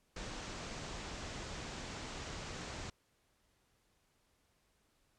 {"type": "low-pass noise", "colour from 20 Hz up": "pink", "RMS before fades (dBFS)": -45, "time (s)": [0.16, 2.9], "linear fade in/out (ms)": 5, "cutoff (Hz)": 7700, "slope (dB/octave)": 48, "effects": ["pink hiss -75 dBFS RMS until 5.18 s", "low-pass 12000 Hz 12 dB/octave"]}